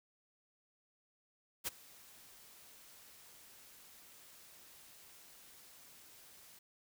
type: noise with ADSR envelope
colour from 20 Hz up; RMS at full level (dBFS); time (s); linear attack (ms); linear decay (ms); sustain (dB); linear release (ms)
white; -36; 1.64-6.59; 34; 18; -23; 6
effects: none